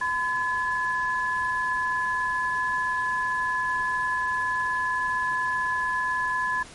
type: tone pair together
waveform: sine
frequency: 1013 / 1707.8 Hz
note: B5 / G#6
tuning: +44 / +48 cents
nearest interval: major sixth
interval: 904 cents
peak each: -26 dBFS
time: 0.01-6.63 s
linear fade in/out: 5 ms
effects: pink hiss -45 dBFS RMS until 6.74 s + MP3 48 kbps